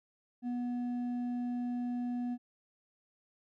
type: tone with hard clipping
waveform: sine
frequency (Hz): 244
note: B3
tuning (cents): -21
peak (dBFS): -34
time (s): 0.42-2.38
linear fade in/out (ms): 50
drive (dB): 4
effects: none